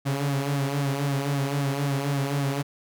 sawtooth tone with flanger, 140 Hz, C#3, 18 cents sharp, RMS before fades -26 dBFS, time 0.05-2.63 s, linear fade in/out 20 ms, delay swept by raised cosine 2 to 6.6 ms, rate 3.8 Hz, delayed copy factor -0.65, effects none

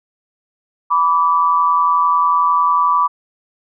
sine tone pair together, 987.8 / 1158.9 Hz, B5 / D6, 0 / -23 cents, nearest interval minor third, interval 277 cents, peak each -15 / -13 dBFS, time 0.9-3.08 s, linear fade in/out 20 ms, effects none

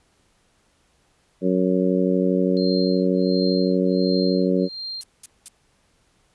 harmonic tone, 92.5 Hz, F#2, in tune, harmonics 2 / 3 / 4 / 5 / 6, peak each -21 / -23 / -24 / -25 / -26 dBFS, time 1.41-4.69 s, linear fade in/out 50 ms
sine tone with tremolo, 4186 Hz, C8, in tune, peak -28 dBFS, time 2.57-5.01 s, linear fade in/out 0 ms, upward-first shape sine, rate 1.4 Hz, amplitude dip 100%
violet noise bursts, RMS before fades -32 dBFS, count 3, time 5.01-5.482 s, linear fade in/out 0 ms, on 24 ms, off 200 ms
effects pink hiss -63 dBFS RMS until 6.34 s + resampled to 24000 Hz

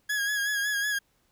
40% pulse tone with vibrato, 1661.2 Hz, G#6, in tune, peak -25 dBFS, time 0.09-0.99 s, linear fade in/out 10 ms, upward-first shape sine, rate 5.4 Hz, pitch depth 42 cents each way, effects pink hiss -69 dBFS RMS until 1.31 s

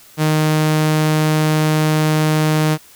sawtooth tone, 154.8 Hz, D#3, 9 cents flat, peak -9 dBFS, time 0.17-2.78 s, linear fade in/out 50 ms, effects white hiss -45 dBFS RMS until 2.95 s

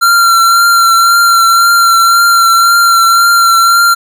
square tone with vibrato, 1371 Hz, F6, 32 cents flat, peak -5 dBFS, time 0.01-3.95 s, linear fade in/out 20 ms, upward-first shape triangle, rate 1.9 Hz, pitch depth 24 cents each way, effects none

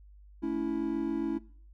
triangle chord, A major, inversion none, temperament equal with one note detuned, 220 / 282.2 / 329.6 Hz, A3 / C#4 / E4, 0 / +31 / 0 cents, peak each -36 / -31 / -30 dBFS, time 0.42-1.39 s, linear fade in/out 20 ms, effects noise-tail reverb RT60 0.5 s tail -21 dB re dry + added 50 Hz sine -51 dBFS peak until 1.73 s

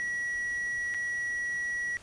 triangle tone with dropouts, 1928 Hz, B6, 42 cents flat, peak -28 dBFS, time 0-1.97 s, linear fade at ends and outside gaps 0 ms, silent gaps 0.94-0.945 s, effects pink hiss -53 dBFS RMS until 2.02 s + resampled to 22050 Hz

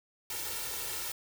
white noise with comb filter, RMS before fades -37 dBFS, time 0.3-1.12 s, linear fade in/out 2 ms, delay 2.2 ms, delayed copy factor +0.7, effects none

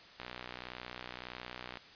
click train, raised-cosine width 0.3 ms, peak -26 dBFS, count 98, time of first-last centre 0.2-1.772 s, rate 61.7 Hz, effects white hiss -55 dBFS RMS until 1.95 s + resampled to 11025 Hz

